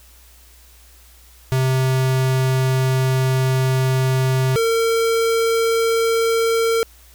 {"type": "tone pair in turn", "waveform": "square", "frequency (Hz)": [130.81, 456], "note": ["C3", "A#4"], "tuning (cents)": [0, -38], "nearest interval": "octave + minor seventh", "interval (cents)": 2162, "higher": "second", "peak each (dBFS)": -16, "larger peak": "neither", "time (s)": [[1.52, 4.56], [4.56, 6.83]], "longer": "first", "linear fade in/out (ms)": 0, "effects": ["added 60 Hz sine -47 dBFS peak until 7.14 s", "white hiss -50 dBFS RMS until 7.14 s"]}